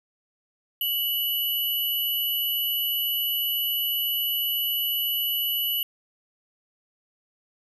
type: tone pair together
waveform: sine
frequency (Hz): 2960 / 11814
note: F#7 / F#9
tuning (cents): 0 / -4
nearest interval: 2 octaves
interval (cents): 2396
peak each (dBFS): -26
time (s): 0.81-5.83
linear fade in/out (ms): 2
effects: none